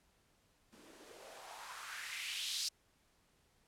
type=noise with band-pass filter sweep; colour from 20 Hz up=blue; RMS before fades=-45 dBFS; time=0.72-2.69 s; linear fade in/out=10 ms; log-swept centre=230 to 4800 Hz; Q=2.8; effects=pink hiss -73 dBFS RMS until 3.67 s + low-pass 12000 Hz 12 dB/octave